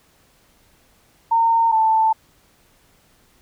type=tone pair in turn; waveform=sine; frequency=915 / 884.3 Hz; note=A#5 / A5; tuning=-32 / +8 cents; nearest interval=minor second; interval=60 cents; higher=first; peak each=-13 dBFS; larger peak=neither; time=1.31-1.72 / 1.72-2.13 s; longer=neither; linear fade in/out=10 ms; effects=pink hiss -57 dBFS RMS until 3.41 s